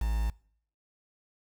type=tone with quantisation; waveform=triangle; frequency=55 Hz; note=A1; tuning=in tune; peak=-24 dBFS; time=0.01-0.3 s; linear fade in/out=5 ms; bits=7; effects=noise-tail reverb RT60 0.6 s tail -24 dB re dry